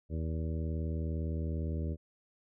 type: harmonic tone with a mistuned harmonic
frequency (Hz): 79.8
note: D#2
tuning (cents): +44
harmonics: 1 / 2 / 3 / 4 / 5 / 6 / 7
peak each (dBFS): -33 / -39 / -43 / -45 / -47 / -49 / -50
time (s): 0.09-1.97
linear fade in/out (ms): 50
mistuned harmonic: 7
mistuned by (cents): +54
effects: none